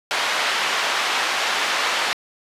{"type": "band-pass noise", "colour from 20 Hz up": "pink", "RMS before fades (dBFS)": -22, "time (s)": [0.11, 2.13], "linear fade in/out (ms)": 0, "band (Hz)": [910, 4200], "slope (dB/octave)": 12, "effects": ["resampled to 32000 Hz"]}